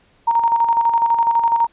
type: tone with tremolo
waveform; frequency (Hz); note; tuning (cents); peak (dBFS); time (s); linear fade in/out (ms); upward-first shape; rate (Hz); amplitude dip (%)
sine; 928; A#5; -8; -11; 0.27-1.67; 10; square; 12; 50
effects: pink hiss -56 dBFS RMS until 1.72 s + resampled to 8000 Hz